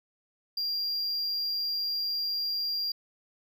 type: tone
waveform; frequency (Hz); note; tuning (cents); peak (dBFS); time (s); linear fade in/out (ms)
triangle; 4774; D8; +28; -27; 0.57-2.92; 5
effects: none